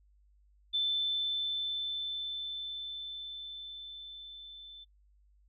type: tone with level ramp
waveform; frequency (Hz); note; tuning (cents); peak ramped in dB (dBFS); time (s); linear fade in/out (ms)
sine; 3529; A7; +4; -27 to -47; 0.73-4.85; 20
effects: noise-tail reverb RT60 0.1 s tail -25 dB re dry + added 50 Hz sine -62 dBFS peak until 5.48 s